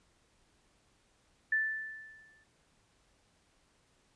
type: tone with exponential decay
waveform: sine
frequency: 1760 Hz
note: A6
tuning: in tune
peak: -25 dBFS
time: 1.52-2.44 s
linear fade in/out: 5 ms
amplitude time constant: 200 ms
effects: pink hiss -70 dBFS RMS until 4.15 s + resampled to 22050 Hz